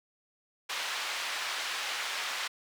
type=band-pass noise; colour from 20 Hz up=white; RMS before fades=-35 dBFS; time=0.69-2.48 s; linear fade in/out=10 ms; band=830 to 3600 Hz; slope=12 dB/octave; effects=none